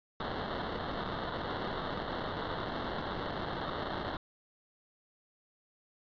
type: noise with sample-and-hold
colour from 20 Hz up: violet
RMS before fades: -37 dBFS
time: 0.2-4.17 s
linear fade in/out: 2 ms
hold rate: 2450 Hz
effects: resampled to 11025 Hz